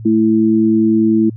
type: tone pair together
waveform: sine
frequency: 220 / 330.2 Hz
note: A3 / E4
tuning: 0 / +3 cents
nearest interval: perfect fifth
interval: 703 cents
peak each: -12 dBFS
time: 0.05-1.3 s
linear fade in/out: 10 ms
effects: added 111 Hz sine -27 dBFS peak until 1.36 s